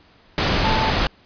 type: tone in noise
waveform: sine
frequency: 880 Hz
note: A5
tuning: in tune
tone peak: -21 dBFS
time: 0.64-0.9 s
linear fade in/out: 0 ms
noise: pink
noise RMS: -19 dBFS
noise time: 0.38-1.07 s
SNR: -5 dB
effects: pink hiss -53 dBFS RMS until 1.25 s + resampled to 11025 Hz